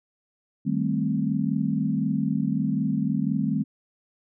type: chord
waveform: sine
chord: A half-diminished seventh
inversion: second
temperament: equal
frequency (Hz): 155.56 / 196 / 220 / 261.6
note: Eb3 / G3 / A3 / C4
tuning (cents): 0 / 0 / 0 / 0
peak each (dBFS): -28 / -27 / -27 / -28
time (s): 0.65-3.64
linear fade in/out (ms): 20
effects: none